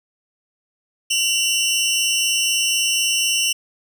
20% pulse tone pair together, 2760 / 2984 Hz, F7 / F#7, -21 / +14 cents, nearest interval minor second, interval 135 cents, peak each -15 dBFS, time 1.1-3.53 s, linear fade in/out 10 ms, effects none

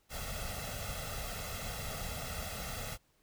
pink noise with comb filter, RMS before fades -40 dBFS, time 0.09-2.98 s, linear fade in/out 50 ms, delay 1.5 ms, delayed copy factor +0.8, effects pink hiss -72 dBFS RMS until 3.22 s

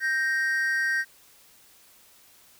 triangle tone pair together, 1568 / 1867.4 Hz, G6 / A#6, 0 / +3 cents, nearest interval minor third, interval 303 cents, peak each -24 dBFS, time 0-1.05 s, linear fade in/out 50 ms, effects white hiss -56 dBFS RMS until 2.59 s

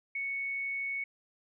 sine tone, 2217 Hz, C#7, in tune, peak -32 dBFS, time 0.15-1.04 s, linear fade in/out 5 ms, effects none

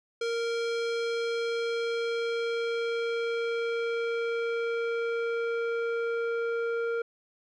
square tone with low-pass filter sweep, 464.3 Hz, A#4, 7 cents flat, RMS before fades -30 dBFS, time 0.21-7.02 s, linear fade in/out 5 ms, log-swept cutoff 5200 to 1500 Hz, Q 1.2, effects none

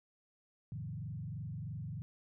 sine tone with frequency modulation, 130.81 Hz, C3, in tune, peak -39 dBFS, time 0.72-2.02 s, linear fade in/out 0 ms, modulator 23.1 Hz, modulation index 1.6, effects none

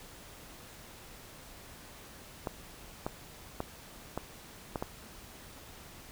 clicks, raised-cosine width 1 ms, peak -19 dBFS, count 6, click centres 2.472 / 3.065 / 3.604 / 4.176 / 4.758 / 4.825 s, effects pink hiss -51 dBFS RMS until 6.11 s

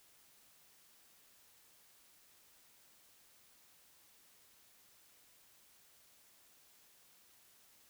silence, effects white hiss -66 dBFS RMS until 7.89 s

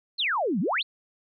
sine exponential two-way sweep, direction down then up, 4435 to 162.1 to 4435 Hz, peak -23 dBFS, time 0.18-0.83 s, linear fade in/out 20 ms, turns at 0.6 s, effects none

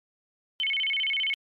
sine tone with vibrato, 2597 Hz, E7, 26 cents flat, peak -24 dBFS, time 0.6-1.34 s, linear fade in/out 0 ms, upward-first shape square, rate 15 Hz, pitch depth 290 cents each way, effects MP3 96 kbps

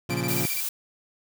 25% pulse chord, Bb minor, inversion none, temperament equal, 116.54 / 138.59 / 174.61 Hz, Bb2 / Db3 / F3, 0 / 0 / 0 cents, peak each -27 dBFS, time 0.09-0.46 s, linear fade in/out 5 ms
sawtooth tone bursts, 2349 Hz, D7, in tune, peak -28 dBFS, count 8, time 0.1-0.606 s, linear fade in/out 5 ms, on 44 ms, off 22 ms
blue noise, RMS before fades -29 dBFS, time 0.28-0.69 s, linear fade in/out 5 ms
effects none

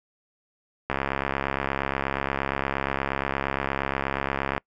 click train, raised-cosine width 0.5 ms, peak -10 dBFS, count 253, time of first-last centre 0.9-4.579 s, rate 68.5 Hz, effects noise-tail reverb RT60 0.1 s tail -26 dB re dry

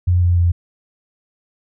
sine tone with pitch steps, 89 / 87.77 / 86.57 Hz, F2 / F2 / F2, +33 / +9 / -15 cents, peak -11 dBFS, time 0.07-0.52 s, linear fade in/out 10 ms, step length 150 ms, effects none

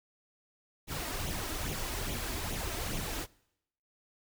pink noise with flanger, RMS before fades -36 dBFS, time 0.87-3.27 s, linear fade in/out 50 ms, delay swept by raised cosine 0.3 to 3.2 ms, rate 2.4 Hz, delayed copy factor +0.6, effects noise-tail reverb RT60 0.8 s tail -23 dB re dry

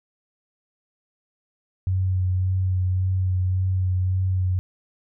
sine tone with vibrato, 92.8 Hz, F#2, 6 cents sharp, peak -19 dBFS, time 1.87-4.59 s, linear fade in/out 0 ms, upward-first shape sine, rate 1.8 Hz, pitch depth 18 cents each way, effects none

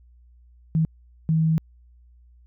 sine tone bursts at uneven times, 160 Hz, D#3, 49 cents sharp, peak -17 dBFS, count 2, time 0.75-0.85 / 1.29-1.58 s, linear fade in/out 0 ms, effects added 60 Hz sine -50 dBFS peak until 2.46 s

